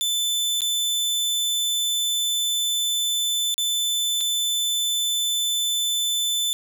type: tone with dropouts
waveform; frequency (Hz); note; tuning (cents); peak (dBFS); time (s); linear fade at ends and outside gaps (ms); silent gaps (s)
sawtooth; 3520; A7; 0; -18; 0.01-6.53; 0; 0.607-0.618 / 3.542-3.58 / 4.207-4.21
effects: none